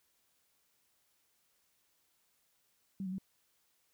sine tone with pitch steps, 193.3 / 184.5 / 191.6 Hz, G3 / F#3 / G3, -24 / -5 / -39 cents, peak -36 dBFS, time 3-3.183 s, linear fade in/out 2 ms, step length 61 ms, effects white hiss -75 dBFS RMS until 3.93 s

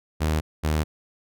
sawtooth tone pair in turn, 77.78 / 77.11 Hz, D#2 / D#2, 0 / -15 cents, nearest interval unison, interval 15 cents, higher first, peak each -17 dBFS, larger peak neither, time 0.2-0.41 / 0.63-0.84 s, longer neither, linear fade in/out 20 ms, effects none

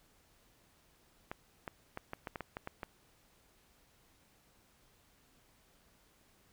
clicks, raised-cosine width 0.5 ms, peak -25 dBFS, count 10, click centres 1.315 / 1.678 / 1.974 / 2.134 / 2.272 / 2.358 / 2.407 / 2.569 / 2.674 / 2.832 s, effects pink hiss -68 dBFS RMS until 6.52 s

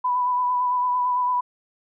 sine tone with vibrato, 992 Hz, B5, 7 cents sharp, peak -19 dBFS, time 0.04-1.41 s, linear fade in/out 10 ms, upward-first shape sine, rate 8.9 Hz, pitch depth 22 cents each way, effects none

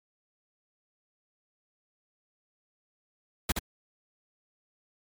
pink noise with echo, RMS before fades -25 dBFS, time 3.49-3.52 s, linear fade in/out 5 ms, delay 71 ms, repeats 1, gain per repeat -5 dB, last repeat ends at 3.591 s, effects MP3 96 kbps

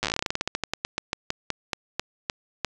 slowing click train, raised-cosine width 0.2 ms, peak -8 dBFS, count 29, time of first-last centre 0.03-2.647 s, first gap 8 ms, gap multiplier 1.15, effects resampled to 24000 Hz + 8-bit

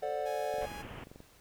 triangle chord, D dominant seventh, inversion second, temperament just, 440.5 / 528.6 / 587.3 / 734.2 Hz, A4 / C5 / D5 / F#5, +2 / +18 / 0 / -14 cents, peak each -37 / -38 / -34 / -35 dBFS, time 0.02-0.66 s, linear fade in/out 10 ms
sawtooth tone, 830.6 Hz, G#5, in tune, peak -40 dBFS, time 0.25-0.83 s, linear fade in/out 20 ms
click train, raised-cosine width 2 ms, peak -36 dBFS, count 16, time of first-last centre 0.54-1.204 s, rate 22.6 Hz
pink low-pass noise, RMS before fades -46 dBFS, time 0.61-1.04 s, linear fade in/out 2 ms, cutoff 3200 Hz, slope 96 dB/octave
effects pink hiss -61 dBFS RMS until 1.4 s

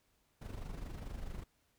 brown noise with amplitude modulation, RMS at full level -41 dBFS, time 0.41-1.44 s, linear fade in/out 10 ms, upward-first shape sine, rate 24.7 Hz, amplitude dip 60%, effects pink hiss -75 dBFS RMS until 1.78 s

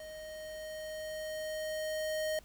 square tone with level ramp, 622.3 Hz, D#5, in tune, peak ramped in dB -45 to -32 dBFS, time 0-2.39 s, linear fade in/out 2 ms, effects added 50 Hz sine -60 dBFS peak until 2.44 s + pink hiss -61 dBFS RMS until 2.44 s

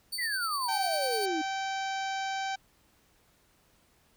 sawtooth tone with tremolo, 4547 Hz, C#8, 43 cents sharp, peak -29 dBFS, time 0.12-1.26 s, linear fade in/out 10 ms, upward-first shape sine, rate 10 Hz, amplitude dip 50%
sine exponential sweep, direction down, 2060 to 300 Hz, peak -30 dBFS, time 0.18-1.42 s, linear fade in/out 10 ms
harmonic tone, 775 Hz, G5, 20 cents flat, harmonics 1 / 2 / 3 / 4 / 5 / 6 / 7 / 8 / 9, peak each -32 / -38 / -42 / -44 / -46 / -48 / -49 / -50 / -51 dBFS, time 0.68-2.56 s, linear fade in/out 10 ms
effects pink hiss -66 dBFS RMS until 4.16 s

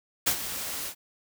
white noise with ADSR envelope, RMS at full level -22 dBFS, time 0.26-0.95 s, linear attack 14 ms, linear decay 77 ms, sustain -12 dB, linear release 82 ms, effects none

